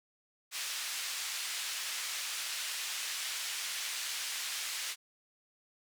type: band-pass noise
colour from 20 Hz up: pink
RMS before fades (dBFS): -38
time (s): 0.51-4.96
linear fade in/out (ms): 50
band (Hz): 2200 to 10000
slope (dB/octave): 12
effects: none